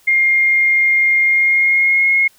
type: tone with pitch glide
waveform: sine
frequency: 2122 to 2158 Hz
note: C7 to C#7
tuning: +24 to -47 cents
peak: -10 dBFS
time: 0.07-2.28 s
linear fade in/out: 10 ms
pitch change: +29 cents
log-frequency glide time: 1.22-2.09 s
effects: white hiss -52 dBFS RMS until 2.38 s